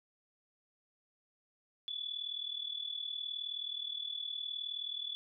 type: tone with amplitude modulation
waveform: sine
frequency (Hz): 3444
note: A7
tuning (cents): -38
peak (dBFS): -34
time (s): 1.88-5.15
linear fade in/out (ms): 0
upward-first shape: sine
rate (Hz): 39.2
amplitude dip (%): 75
effects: none